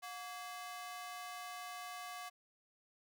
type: ring-modulated tone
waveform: sawtooth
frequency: 932.3 Hz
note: A#5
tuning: in tune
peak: -38 dBFS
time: 0.02-2.3 s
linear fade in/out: 20 ms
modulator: 212 Hz
effects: none